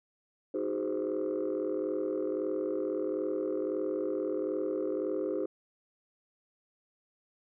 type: chord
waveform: sine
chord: Ab dominant seventh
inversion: second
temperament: just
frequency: 311.5 / 373.8 / 415.3 / 519.1 Hz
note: Eb4 / Gb4 / Ab4 / C5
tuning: +2 / +18 / 0 / -14 cents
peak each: -34 dBFS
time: 0.54-5.46 s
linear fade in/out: 5 ms
effects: tanh soft clip ceiling -24 dBFS